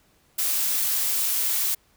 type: noise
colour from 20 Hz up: blue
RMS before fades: -24 dBFS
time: 0.38-1.75 s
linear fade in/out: 10 ms
effects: pink hiss -62 dBFS RMS until 1.96 s